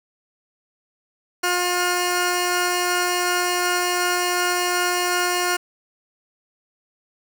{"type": "tone pair together", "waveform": "10% pulse", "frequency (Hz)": [356.5, 1423.3], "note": ["F4", "F6"], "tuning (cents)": [36, 32], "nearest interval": "2 octaves", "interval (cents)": 2396, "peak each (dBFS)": [-12, -18], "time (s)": [1.43, 5.57], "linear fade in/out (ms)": 10, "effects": []}